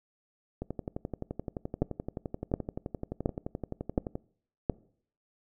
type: two click trains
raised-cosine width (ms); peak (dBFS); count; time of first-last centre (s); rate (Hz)
2; -21 / -12; 42 / 5; 0.62-4.154 / 1.82-4.698; 11.6 / 1.39
effects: noise-tail reverb RT60 0.6 s tail -23 dB re dry